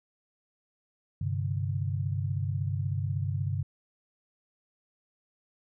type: chord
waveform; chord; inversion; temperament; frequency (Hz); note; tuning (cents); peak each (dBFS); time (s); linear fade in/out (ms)
sine; G suspended fourth; none; just; 98 / 130.67 / 147; G2 / C3 / D3; 0 / -2 / +2; -30 / -33 / -34; 1.21-3.63; 5
effects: none